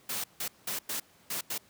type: noise bursts at uneven times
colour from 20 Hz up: white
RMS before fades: -34 dBFS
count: 6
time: 0.09-0.24 / 0.4-0.48 / 0.67-0.79 / 0.89-1 / 1.3-1.41 / 1.5-1.58 s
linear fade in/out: 5 ms
effects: pink hiss -61 dBFS RMS until 1.69 s + high-pass 100 Hz 12 dB/octave